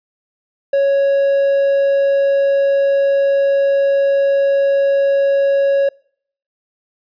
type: tone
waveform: triangle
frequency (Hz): 554.4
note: C#5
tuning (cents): 0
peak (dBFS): -9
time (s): 0.73-5.89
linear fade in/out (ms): 5
effects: noise-tail reverb RT60 0.6 s tail -26 dB re dry + resampled to 11025 Hz